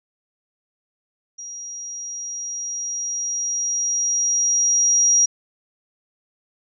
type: tone with level ramp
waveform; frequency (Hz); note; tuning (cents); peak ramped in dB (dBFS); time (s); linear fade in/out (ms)
sine; 5720; F8; +41; -32 to -12; 1.38-5.26; 10
effects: none